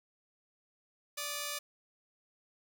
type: tone pair together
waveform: 5% pulse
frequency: 582.5 / 1225 Hz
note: D5 / D#6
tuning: -14 / -27 cents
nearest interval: octave + minor second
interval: 1287 cents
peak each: -27 / -28 dBFS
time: 1.17-1.59 s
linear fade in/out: 10 ms
effects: none